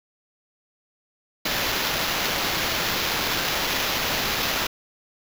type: noise with sample-and-hold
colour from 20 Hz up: violet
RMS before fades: -25 dBFS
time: 1.45-4.67 s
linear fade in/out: 5 ms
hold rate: 8820 Hz
effects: none